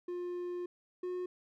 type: tone pair in turn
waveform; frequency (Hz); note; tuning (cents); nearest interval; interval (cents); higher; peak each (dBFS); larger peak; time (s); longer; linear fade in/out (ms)
triangle; 354.4 / 361.6; F4 / F#4; +25 / -40; unison; 35; second; -34 / -33; second; 0.08-0.66 / 1.03-1.26; first; 5
effects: none